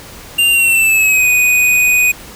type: tone with pitch glide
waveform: square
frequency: 2790 to 2486 Hz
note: F7 to D#7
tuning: -2 to -2 cents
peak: -9 dBFS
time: 0.38-2.12 s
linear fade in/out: 10 ms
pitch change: -200 cents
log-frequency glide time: 0.5-1.28 s
effects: pink hiss -34 dBFS RMS until 2.35 s